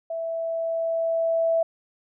sine tone with level ramp, 659.3 Hz, E5, in tune, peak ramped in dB -27 to -18 dBFS, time 0.1-1.63 s, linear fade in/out 5 ms, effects none

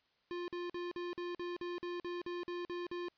square tone bursts, 351.2 Hz, F4, 10 cents sharp, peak -39 dBFS, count 13, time 0.31-3.084 s, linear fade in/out 0 ms, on 170 ms, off 47 ms, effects white hiss -75 dBFS RMS until 3.17 s + resampled to 11025 Hz

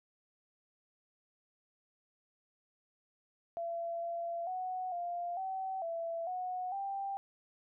sine tone with pitch steps, 677 / 681 / 740 / 698 / 763 / 668 / 733 / 788 Hz, E5 / F5 / F#5 / F5 / G5 / E5 / F#5 / G5, +46 / -44 / 0 / -1 / -47 / +23 / -16 / +9 cents, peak -35 dBFS, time 3.57-7.17 s, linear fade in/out 0 ms, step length 450 ms, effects none

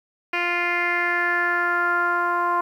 10% pulse tone with low-pass filter sweep, 349.2 Hz, F4, in tune, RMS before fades -22 dBFS, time 0.33-2.61 s, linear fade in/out 5 ms, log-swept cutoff 2600 to 1100 Hz, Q 4.4, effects 9-bit

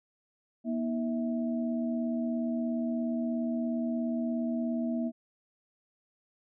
sine tone cluster, 238.7 / 315.7 / 652 Hz, A#3 / D#4 / E5, +41 / +25 / -19 cents, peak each -29 / -38 / -38 dBFS, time 0.64-5.12 s, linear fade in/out 50 ms, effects none

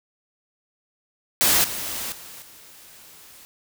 white noise with level steps, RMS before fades -18 / -30 / -41 / -47 dBFS, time 1.41-3.45 s, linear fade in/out 0 ms, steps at 1.64 / 2.12 / 2.42 s, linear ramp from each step 2 ms, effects none

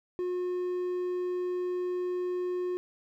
triangle tone, 360 Hz, F#4, 47 cents flat, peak -27 dBFS, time 0.19-2.77 s, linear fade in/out 0 ms, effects none

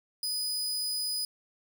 sawtooth tone, 4978 Hz, D#8, in tune, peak -27 dBFS, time 0.23-1.25 s, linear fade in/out 2 ms, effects none

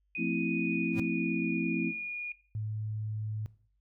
sine tone with pitch glide, 2489 to 2438 Hz, D#7 to D#7, 0 to -36 cents, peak -34 dBFS, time 0.15-2.32 s, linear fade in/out 2 ms, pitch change -36 cents, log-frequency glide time 0.39-1.86 s
sine chord, F major seventh, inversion none, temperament equal with one note detuned, 174.61 / 224.1 / 261.6 / 329.6 Hz, F3 / A3 / C4 / E4, 0 / +32 / 0 / 0 cents, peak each -34 dBFS, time 0.17-1.93 s, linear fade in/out 50 ms
square tone with exponential growth, 108.7 Hz, A2, 21 cents flat, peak -31 dBFS, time 0.9-1 s, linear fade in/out 5 ms, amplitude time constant 21 ms
sine tone, 107.6 Hz, A2, 38 cents flat, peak -32 dBFS, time 2.55-3.46 s, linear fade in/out 0 ms
effects noise-tail reverb RT60 0.5 s tail -18 dB re dry + added 50 Hz sine -70 dBFS peak until 3.8 s

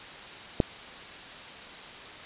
click, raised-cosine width 2 ms, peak -7 dBFS, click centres 0.602 s, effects white hiss -43 dBFS RMS until 2.25 s + resampled to 8000 Hz

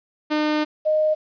sawtooth / sine tone pair in turn, 303.5 / 617.6 Hz, D#4 / D#5, -43 / -13 cents, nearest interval octave, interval 1230 cents, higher second, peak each -15 / -16 dBFS, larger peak first, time 0.3-0.65 / 0.85-1.15 s, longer first, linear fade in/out 20 ms, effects resampled to 11025 Hz + 9-bit

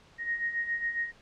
sine beating tone pair, 1864.7 / 1872 Hz, A#6 / A#6, 0 / +7 cents, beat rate 7.3 Hz, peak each -36 / -30 dBFS, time 0.18-1.12 s, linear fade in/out 50 ms, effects pink hiss -58 dBFS RMS until 1.21 s + low-pass 5000 Hz 12 dB/octave

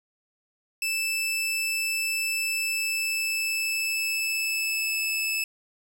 sawtooth tone with pitch glide, 2637 to 2619 Hz, E7 to E7, 0 to -12 cents, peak -22 dBFS, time 0.82-5.44 s, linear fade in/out 2 ms, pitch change -12 cents, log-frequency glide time 2.28-4.98 s, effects 10-bit

